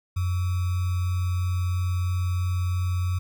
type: tone with sample-and-hold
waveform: sine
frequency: 90.3 Hz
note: F#2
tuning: 42 cents flat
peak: -22 dBFS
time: 0.16-3.19 s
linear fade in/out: 10 ms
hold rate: 1225 Hz
effects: none